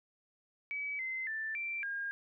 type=tone with pitch steps; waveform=sine; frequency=2284 / 2064 / 1769 / 2350 / 1618 Hz; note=D7 / C7 / A6 / D7 / G#6; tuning=-49 / -24 / +9 / +1 / -46 cents; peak=-35 dBFS; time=0.71-2.11 s; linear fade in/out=0 ms; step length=280 ms; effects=none